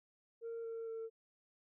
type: tone with pitch steps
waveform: sine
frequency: 460.5 / 455.7 / 451 Hz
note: A#4 / A#4 / A4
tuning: -21 / -39 / +43 cents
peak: -39 dBFS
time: 0.41-1.1 s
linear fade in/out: 50 ms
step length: 230 ms
effects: tanh soft clip ceiling -39 dBFS